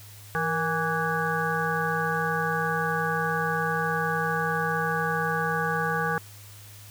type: harmonic tone with a mistuned harmonic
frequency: 164.81 Hz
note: E3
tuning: in tune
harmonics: 1 / 3 / 5 / 7 / 9 / 10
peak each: -31 / -31 / -31 / -31 / -31 / -31 dBFS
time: 0.35-6.18 s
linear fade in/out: 0 ms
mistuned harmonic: 3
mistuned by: -80 cents
effects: added 103 Hz sine -46 dBFS peak until 6.9 s + white hiss -49 dBFS RMS until 6.9 s